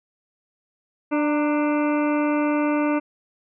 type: harmonic tone with a mistuned harmonic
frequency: 296.2 Hz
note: D4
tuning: 15 cents sharp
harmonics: 1 / 2 / 3 / 4 / 5 / 7 / 8 / 9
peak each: -20 / -26 / -30 / -32 / -34 / -37 / -38 / -39 dBFS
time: 1.11-3 s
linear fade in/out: 20 ms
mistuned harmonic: 3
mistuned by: +56 cents
effects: none